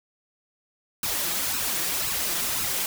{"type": "noise with flanger", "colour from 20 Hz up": "white", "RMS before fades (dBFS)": -27, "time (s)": [1.03, 2.86], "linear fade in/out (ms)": 2, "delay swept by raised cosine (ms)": [0.74, 6.04], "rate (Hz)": 1.9, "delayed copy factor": 0.65, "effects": []}